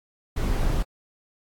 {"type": "noise", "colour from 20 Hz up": "brown", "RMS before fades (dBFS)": -23, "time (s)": [0.36, 0.83], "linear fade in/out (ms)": 10, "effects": ["AAC 64 kbps"]}